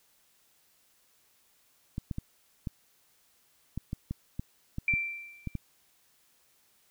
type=clicks; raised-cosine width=5 ms; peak=-21 dBFS; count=12; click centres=1.981 / 2.112 / 2.184 / 2.672 / 3.776 / 3.931 / 4.11 / 4.395 / 4.784 / 4.938 / 5.473 / 5.553 s
type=tone with exponential decay; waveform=sine; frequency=2349 Hz; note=D7; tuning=in tune; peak=-22 dBFS; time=4.88-5.57 s; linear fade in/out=2 ms; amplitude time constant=150 ms
effects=white hiss -67 dBFS RMS until 6.9 s